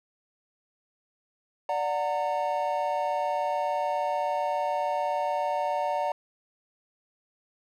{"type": "chord", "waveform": "triangle", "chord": "D augmented", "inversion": "none", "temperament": "just", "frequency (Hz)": [587.3, 734.2, 917.7], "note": ["D5", "F#5", "A#5"], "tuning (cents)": [0, -14, -27], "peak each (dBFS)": -28, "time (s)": [1.69, 6.12], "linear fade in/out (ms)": 2, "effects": []}